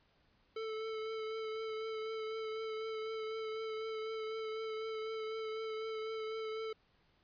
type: tone with vibrato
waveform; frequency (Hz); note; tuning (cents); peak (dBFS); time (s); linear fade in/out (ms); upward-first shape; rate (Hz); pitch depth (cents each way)
square; 440; A4; 0; -39; 0.56-6.73; 5; triangle; 4; 22
effects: pink hiss -72 dBFS RMS until 7.23 s + resampled to 11025 Hz